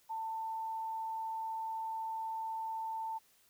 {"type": "tone", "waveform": "sine", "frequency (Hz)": 892, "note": "A5", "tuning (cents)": 23, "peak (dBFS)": -36, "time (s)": [0.09, 3.19], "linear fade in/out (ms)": 20, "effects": ["white hiss -68 dBFS RMS until 3.49 s"]}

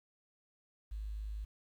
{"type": "tone with quantisation", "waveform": "sine", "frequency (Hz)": 52.4, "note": "G#1", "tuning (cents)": 16, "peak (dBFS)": -38, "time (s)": [0.91, 1.45], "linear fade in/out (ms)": 10, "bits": 11, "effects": []}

